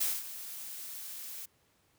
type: noise with ADSR envelope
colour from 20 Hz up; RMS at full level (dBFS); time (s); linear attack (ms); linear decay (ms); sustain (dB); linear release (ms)
blue; -29; 0-1.46; 13; 210; -14; 11
effects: pink hiss -70 dBFS RMS until 1.98 s + high-pass 60 Hz 12 dB/octave